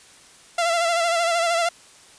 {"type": "tone with vibrato", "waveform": "sawtooth", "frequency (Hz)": 678, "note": "E5", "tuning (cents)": 49, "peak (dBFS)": -15, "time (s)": [0.58, 1.69], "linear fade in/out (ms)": 5, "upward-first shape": "sine", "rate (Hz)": 13, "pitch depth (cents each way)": 48, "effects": ["white hiss -49 dBFS RMS until 2.18 s", "resampled to 22050 Hz"]}